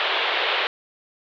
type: band-pass noise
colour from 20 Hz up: white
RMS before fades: -23 dBFS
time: 0-0.67 s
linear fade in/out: 0 ms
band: 380 to 3700 Hz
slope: 48 dB/octave
effects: none